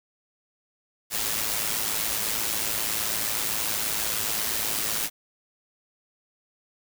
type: noise with amplitude modulation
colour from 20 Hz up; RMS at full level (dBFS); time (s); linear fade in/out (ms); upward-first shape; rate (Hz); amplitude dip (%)
white; -25; 1.1-5.1; 50; sine; 108; 55
effects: none